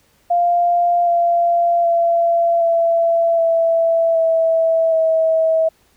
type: tone with pitch steps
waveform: sine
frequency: 697 / 688.2 / 679.5 / 670.9 / 662.5 / 654.1 / 645.8 Hz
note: F5 / F5 / F5 / E5 / E5 / E5 / E5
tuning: -4 / -26 / -48 / +30 / +9 / -14 / -36 cents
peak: -12 dBFS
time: 0.3-5.69 s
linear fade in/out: 10 ms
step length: 770 ms
effects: pink hiss -57 dBFS RMS until 5.96 s